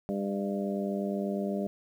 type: harmonic tone with a mistuned harmonic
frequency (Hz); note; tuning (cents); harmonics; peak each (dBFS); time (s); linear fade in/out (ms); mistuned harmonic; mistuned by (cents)
99.9; G2; +33; 2 / 3 / 4 / 5 / 6 / 7; -31 / -39 / -36 / -43 / -36 / -43; 0.09-1.67; 0; 7; -29
effects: 10-bit